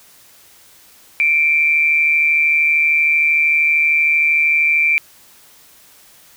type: tone with amplitude modulation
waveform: sine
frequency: 2349 Hz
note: D7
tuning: in tune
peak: -9 dBFS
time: 1.2-4.98 s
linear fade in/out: 0 ms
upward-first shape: sine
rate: 153 Hz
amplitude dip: 50%
effects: white hiss -47 dBFS RMS until 6.36 s